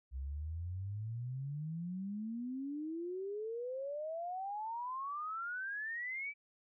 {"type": "exponential sweep", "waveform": "sine", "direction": "up", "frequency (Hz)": [63.6, 2332], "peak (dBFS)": -38, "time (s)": [0.11, 6.34], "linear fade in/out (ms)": 50, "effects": []}